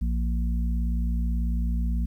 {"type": "harmonic tone", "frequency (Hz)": 58.27, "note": "A#1", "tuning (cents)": 0, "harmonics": [1, 3, 4], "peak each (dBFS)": [-23, -33, -35], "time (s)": [0.01, 2.06], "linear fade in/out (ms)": 10, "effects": ["10-bit"]}